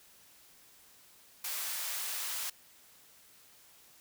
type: high-pass noise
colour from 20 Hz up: white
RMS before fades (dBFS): -37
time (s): 1.44-2.5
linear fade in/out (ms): 5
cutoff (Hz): 850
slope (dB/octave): 12
effects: white hiss -60 dBFS RMS until 4 s